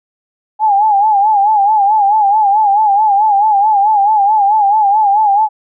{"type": "tone with vibrato", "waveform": "sine", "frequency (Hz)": 830.6, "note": "G#5", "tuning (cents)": 0, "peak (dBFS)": -7, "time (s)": [0.59, 5.49], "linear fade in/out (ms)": 50, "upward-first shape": "sine", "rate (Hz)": 4.6, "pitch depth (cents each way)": 95, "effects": []}